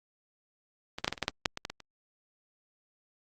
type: clicks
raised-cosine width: 0.2 ms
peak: -18 / -10 / -8 / -13 / -24 / -10 / -9 / -7 / -18 / -16 / -20 / -30 dBFS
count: 12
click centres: 0.985 / 1.045 / 1.079 / 1.126 / 1.178 / 1.227 / 1.281 / 1.458 / 1.574 / 1.651 / 1.7 / 1.803 s
effects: Opus 32 kbps